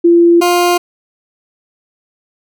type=tone pair in turn; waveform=sine / 20% pulse; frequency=341.9 / 352.1 Hz; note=F4 / F4; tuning=-37 / +14 cents; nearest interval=minor second; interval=51 cents; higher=second; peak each=-4 dBFS; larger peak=neither; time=0.04-0.41 / 0.41-0.78 s; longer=neither; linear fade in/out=10 ms; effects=none